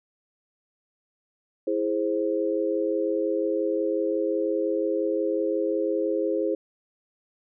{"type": "chord", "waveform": "sine", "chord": "E augmented", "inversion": "none", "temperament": "equal with one note detuned", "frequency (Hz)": [329.6, 415.3, 526], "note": ["E4", "G#4", "B#4"], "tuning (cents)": [0, 0, 9], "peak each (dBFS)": -27, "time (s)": [1.67, 6.55], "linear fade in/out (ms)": 5, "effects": []}